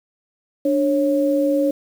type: tone pair together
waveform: sine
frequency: 293.7 / 549.3 Hz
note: D4 / C#5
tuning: 0 / -16 cents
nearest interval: major seventh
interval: 1084 cents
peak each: -18 dBFS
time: 0.65-1.71 s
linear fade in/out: 5 ms
effects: 7-bit